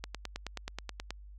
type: click train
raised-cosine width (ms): 0.2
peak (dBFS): -20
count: 11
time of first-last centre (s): 0.04-1.106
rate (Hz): 9.38
effects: added 50 Hz sine -47 dBFS peak until 1.38 s